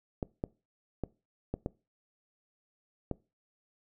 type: clicks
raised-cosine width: 2 ms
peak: -19 dBFS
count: 6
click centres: 0.228 / 0.439 / 1.037 / 1.54 / 1.661 / 3.113 s
effects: noise-tail reverb RT60 0.3 s tail -22 dB re dry